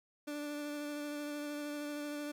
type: tone with vibrato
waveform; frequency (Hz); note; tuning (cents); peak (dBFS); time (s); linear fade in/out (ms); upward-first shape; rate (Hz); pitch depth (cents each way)
30% pulse; 293.7; D4; 0; -36; 0.27-2.32; 10; sine; 13; 14
effects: 13-bit